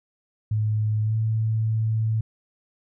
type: tone with pitch glide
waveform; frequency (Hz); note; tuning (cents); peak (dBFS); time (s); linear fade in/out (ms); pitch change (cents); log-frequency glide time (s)
sine; 107.5 to 110.59; A2 to A2; -40 to +9; -20; 0.51-2.21; 5; +49; 1.03-1.15
effects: none